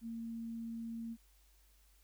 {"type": "tone", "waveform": "sine", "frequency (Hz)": 229, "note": "A#3", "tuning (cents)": -31, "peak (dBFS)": -40, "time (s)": [0.01, 1.17], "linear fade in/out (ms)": 50, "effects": ["added 50 Hz sine -65 dBFS peak until 2.03 s", "white hiss -71 dBFS RMS until 2.03 s"]}